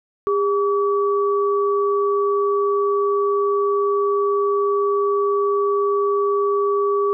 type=tone pair together; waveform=sine; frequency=404.1 / 1143 Hz; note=G#4 / D6; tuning=-47 / -47 cents; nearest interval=octave + tritone; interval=1800 cents; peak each=-17 / -22 dBFS; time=0.27-7.13 s; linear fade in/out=0 ms; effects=none